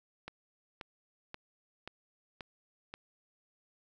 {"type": "click train", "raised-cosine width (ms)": 0.3, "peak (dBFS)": -26, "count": 6, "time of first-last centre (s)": [0.28, 2.94], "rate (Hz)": 1.88, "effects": []}